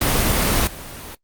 pink noise with level steps, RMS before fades -18 / -34 dBFS, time 0.01-1.15 s, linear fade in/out 5 ms, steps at 0.67 s, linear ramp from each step 2 ms, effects noise-tail reverb RT60 0.1 s tail -24 dB re dry + Opus 24 kbps

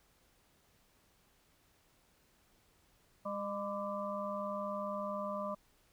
harmonic tone with a mistuned harmonic, 202.1 Hz, G#3, 47 cents flat, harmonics 1 / 3 / 5 / 6, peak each -43 / -39 / -44 / -42 dBFS, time 3.25-5.55 s, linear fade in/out 10 ms, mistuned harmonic 6, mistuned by -55 cents, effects pink hiss -70 dBFS RMS until 5.92 s

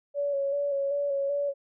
sine tone with vibrato, 563 Hz, C#5, 27 cents sharp, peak -25 dBFS, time 0.14-1.54 s, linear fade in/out 50 ms, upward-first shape square, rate 2.6 Hz, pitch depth 25 cents each way, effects none

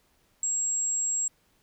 sine tone, 7600 Hz, A#8, 33 cents sharp, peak -25 dBFS, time 0.43-1.28 s, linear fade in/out 2 ms, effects pink hiss -67 dBFS RMS until 1.62 s

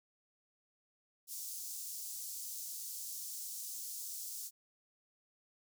pink high-pass noise, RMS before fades -44 dBFS, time 1.27-4.51 s, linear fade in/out 50 ms, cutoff 5700 Hz, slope 24 dB/octave, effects none

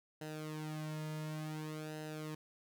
sawtooth tone with flanger, 154.5 Hz, D#3, 12 cents flat, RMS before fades -43 dBFS, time 0.21-2.35 s, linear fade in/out 5 ms, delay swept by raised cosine 0.87 to 2.67 ms, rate 0.56 Hz, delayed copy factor -0.75, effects none

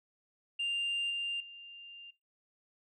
sine tone with level steps, 2794 Hz, F7, in tune, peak -29 / -32 / -47 dBFS, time 0.59-2.11 s, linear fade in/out 10 ms, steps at 1.1 / 1.4 s, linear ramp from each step 5 ms, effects noise-tail reverb RT60 0.2 s tail -19 dB re dry + tanh soft clip ceiling -29 dBFS

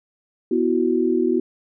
sine chord, B suspended fourth, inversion none, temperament equal, 246.9 / 329.6 / 370 Hz, B3 / E4 / F#4, 0 / 0 / 0 cents, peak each -22 / -21 / -20 dBFS, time 0.51-1.4 s, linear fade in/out 5 ms, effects none

